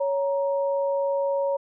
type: tone pair together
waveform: sine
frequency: 557 / 938.5 Hz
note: C#5 / A#5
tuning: +8 / +11 cents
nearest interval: major sixth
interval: 903 cents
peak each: -22 / -31 dBFS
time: 0-1.57 s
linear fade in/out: 10 ms
effects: none